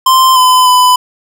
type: tone with pitch steps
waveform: square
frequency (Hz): 1042 / 1014 / 1002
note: C6 / B5 / B5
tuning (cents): -7 / +45 / +25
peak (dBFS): -5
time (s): 0.06-0.96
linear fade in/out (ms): 5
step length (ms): 300
effects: none